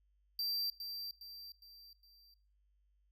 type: tone with echo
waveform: square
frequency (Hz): 4699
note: D8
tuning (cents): 0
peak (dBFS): -35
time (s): 0.39-0.7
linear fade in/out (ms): 2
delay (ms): 410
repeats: 4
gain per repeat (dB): -7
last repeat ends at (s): 2.34
effects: noise-tail reverb RT60 0.4 s tail -18 dB re dry + added 50 Hz sine -70 dBFS peak until 3.11 s